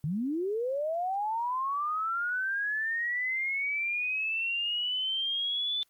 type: linear sweep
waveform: sine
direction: up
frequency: 137.5 to 3520 Hz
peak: -28 dBFS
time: 0.04-5.83 s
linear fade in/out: 0 ms
effects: white hiss -71 dBFS RMS until 5.89 s + Opus 24 kbps